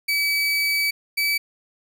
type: tone pair in turn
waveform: 30% pulse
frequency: 2289 / 2297 Hz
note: D7 / D7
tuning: -45 / -39 cents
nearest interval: unison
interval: 6 cents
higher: second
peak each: -17 dBFS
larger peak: neither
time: 0.08-0.91 / 1.17-1.38 s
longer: first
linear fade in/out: 10 ms
effects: none